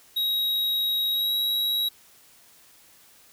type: tone with pitch glide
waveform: square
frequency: 3812 to 3859 Hz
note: A#7 to B7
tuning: +38 to -41 cents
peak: -23 dBFS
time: 0.16-1.89 s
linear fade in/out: 10 ms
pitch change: +21 cents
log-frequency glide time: 1.11-1.33 s
effects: white hiss -55 dBFS RMS until 3.32 s